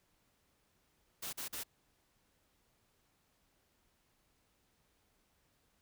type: noise bursts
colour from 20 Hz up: white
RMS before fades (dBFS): -42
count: 3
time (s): 1.22-1.636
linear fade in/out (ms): 10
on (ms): 110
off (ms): 43
effects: pink hiss -75 dBFS RMS until 5.81 s